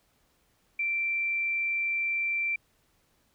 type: tone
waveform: sine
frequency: 2349 Hz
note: D7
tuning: in tune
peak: -26 dBFS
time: 0.79-2.56 s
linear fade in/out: 5 ms
effects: pink hiss -69 dBFS RMS until 3.34 s